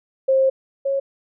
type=tone pair in turn; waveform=sine; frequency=532 / 548.2 Hz; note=C5 / C#5; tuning=+29 / -19 cents; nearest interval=minor second; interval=52 cents; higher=second; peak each=-13 / -18 dBFS; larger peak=first; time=0.28-0.5 / 0.85-1 s; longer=first; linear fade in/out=10 ms; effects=none